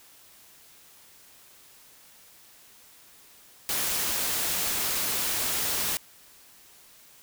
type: noise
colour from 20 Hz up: white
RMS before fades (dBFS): -28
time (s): 3.69-5.97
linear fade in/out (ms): 0
effects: white hiss -54 dBFS RMS until 7.22 s